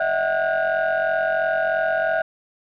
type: tone cluster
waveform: sine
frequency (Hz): 611 / 654 / 750 / 1456 / 1604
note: D#5 / E5 / F#5 / F#6 / G6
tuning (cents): -32 / -14 / +23 / -28 / +39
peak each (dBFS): -27 / -20 / -26 / -24 / -28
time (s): 0-2.22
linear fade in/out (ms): 5
effects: tanh soft clip ceiling -13 dBFS